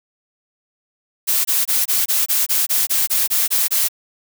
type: noise bursts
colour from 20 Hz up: blue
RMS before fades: -17 dBFS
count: 13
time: 1.27-3.886 s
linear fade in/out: 20 ms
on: 180 ms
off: 23 ms
effects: none